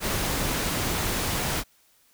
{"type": "noise", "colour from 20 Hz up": "pink", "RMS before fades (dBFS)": -27, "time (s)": [0, 1.64], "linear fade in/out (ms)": 50, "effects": ["white hiss -62 dBFS RMS until 2.13 s"]}